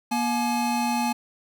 square tone pair together, 238.5 / 850 Hz, A#3 / G#5, +40 / +40 cents, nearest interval octave + minor seventh, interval 2200 cents, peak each -26 / -26 dBFS, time 0.11-1.13 s, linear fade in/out 10 ms, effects none

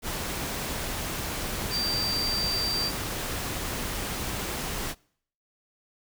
sine tone in noise, 4690 Hz, D8, 3 cents flat, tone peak -26 dBFS, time 1.7-2.92 s, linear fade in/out 50 ms, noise pink, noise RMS -32 dBFS, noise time 0.02-4.95 s, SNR +3 dB, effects noise-tail reverb RT60 0.6 s tail -25 dB re dry

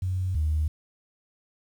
sine tone pair in turn, 92.5 / 77.12 Hz, F#2 / D#2, 0 / -15 cents, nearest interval minor third, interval 315 cents, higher first, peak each -24 / -21 dBFS, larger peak second, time 0.02-0.35 / 0.35-0.68 s, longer neither, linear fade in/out 5 ms, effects tanh soft clip ceiling -17 dBFS + 9-bit

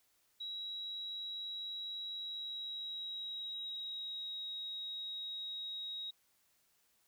sine tone with pitch glide, 3872 to 3797 Hz, B7 to A#7, -35 to +31 cents, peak -40 dBFS, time 0.4-6.11 s, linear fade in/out 10 ms, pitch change -34 cents, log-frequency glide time 2.11-4.49 s, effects white hiss -74 dBFS RMS until 7.07 s

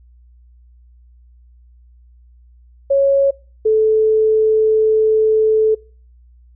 sine tone pair in turn, 552 / 436.1 Hz, C#5 / A4, -7 / -15 cents, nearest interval major third, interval 408 cents, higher first, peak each -10 dBFS, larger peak neither, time 2.9-3.31 / 3.65-5.75 s, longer second, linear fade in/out 10 ms, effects noise-tail reverb RT60 0.4 s tail -24 dB re dry + added 60 Hz sine -44 dBFS peak until 6.55 s

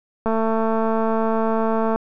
click train, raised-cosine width 1 ms, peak -9 dBFS, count 380, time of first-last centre 0.26-1.96 s, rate 223 Hz, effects none

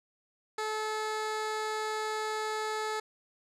15% pulse tone, 432.4 Hz, A4, 30 cents flat, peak -25 dBFS, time 0.58-3 s, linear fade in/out 5 ms, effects low-pass 9000 Hz 12 dB/octave

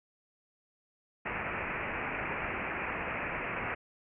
white low-pass noise, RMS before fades -36 dBFS, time 1.25-3.75 s, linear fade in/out 10 ms, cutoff 2600 Hz, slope 96 dB/octave, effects none

